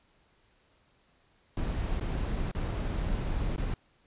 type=noise with dropouts; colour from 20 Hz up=brown; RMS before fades=-31 dBFS; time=1.57-3.74 s; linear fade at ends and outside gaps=2 ms; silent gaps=1.999-2.009 / 2.515-2.549 / 3.562-3.579 s; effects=pink hiss -67 dBFS RMS until 4.06 s + resampled to 8000 Hz